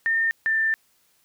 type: tone pair in turn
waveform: sine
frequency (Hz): 1815 / 1782.8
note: A#6 / A6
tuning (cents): -47 / +22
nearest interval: unison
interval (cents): 31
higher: first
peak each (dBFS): -19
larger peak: neither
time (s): 0.06-0.31 / 0.46-0.74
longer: second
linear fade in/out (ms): 0
effects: white hiss -64 dBFS RMS until 1.24 s